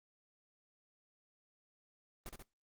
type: noise with echo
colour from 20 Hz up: pink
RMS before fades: -45 dBFS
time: 2.26-2.29 s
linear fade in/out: 0 ms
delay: 67 ms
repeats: 2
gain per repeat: -3 dB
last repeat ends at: 2.424 s
effects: noise-tail reverb RT60 0.2 s tail -22 dB re dry + Opus 24 kbps